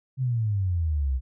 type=exponential sweep; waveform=sine; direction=down; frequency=134.3 to 62 Hz; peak=-22 dBFS; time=0.17-1.21 s; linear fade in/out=50 ms; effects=none